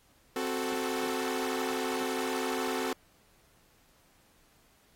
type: chord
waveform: sawtooth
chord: F# diminished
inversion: second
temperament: equal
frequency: 261.6 / 370 / 440 Hz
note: C4 / F#4 / A4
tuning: 0 / 0 / 0 cents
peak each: -31 dBFS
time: 0.36-2.93 s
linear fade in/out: 2 ms
effects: pink hiss -65 dBFS RMS until 4.95 s + AAC 48 kbps